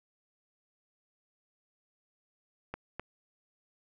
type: clicks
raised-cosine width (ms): 0.5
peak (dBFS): -22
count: 2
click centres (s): 2.74 / 2.996
effects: none